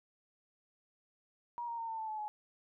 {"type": "tone with pitch steps", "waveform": "sine", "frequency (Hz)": [952, 933.5, 915.3, 897.5, 880.1, 863, 846.2], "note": ["A#5", "A#5", "A#5", "A5", "A5", "A5", "G#5"], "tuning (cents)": [36, 2, -32, 34, 0, -34, 32], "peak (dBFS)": -37, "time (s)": [1.58, 2.28], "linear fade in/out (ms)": 0, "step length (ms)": 100, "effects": []}